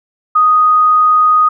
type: tone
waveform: sine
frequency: 1244.5 Hz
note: D#6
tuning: in tune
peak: -6 dBFS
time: 0.35-1.49 s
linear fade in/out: 10 ms
effects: none